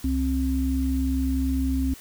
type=tone pair together; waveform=sine; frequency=66.85 / 264.4 Hz; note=C2 / C4; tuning=+38 / +18 cents; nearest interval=2 octaves; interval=2380 cents; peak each=-24 dBFS; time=0.04-1.94 s; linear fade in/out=5 ms; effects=white hiss -46 dBFS RMS until 2 s